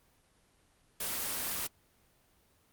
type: noise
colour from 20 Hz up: white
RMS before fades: -35 dBFS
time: 1-1.67 s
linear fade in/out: 5 ms
effects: pink hiss -68 dBFS RMS until 2.72 s + Opus 24 kbps